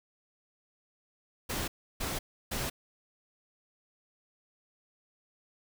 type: noise bursts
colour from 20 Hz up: pink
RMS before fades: -34 dBFS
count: 3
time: 1.49-2.7 s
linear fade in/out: 10 ms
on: 190 ms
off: 320 ms
effects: none